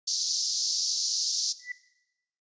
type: band-pass noise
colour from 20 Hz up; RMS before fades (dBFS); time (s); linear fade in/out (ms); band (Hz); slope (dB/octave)
pink; -29; 0.07-1.53; 10; 4500 to 6300; 48
type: tone with exponential growth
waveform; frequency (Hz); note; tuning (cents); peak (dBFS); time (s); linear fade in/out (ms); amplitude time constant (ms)
sine; 1975.5; B6; 0; -29; 1.59-1.72; 5; 28
effects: noise-tail reverb RT60 0.9 s tail -17 dB re dry + resampled to 16000 Hz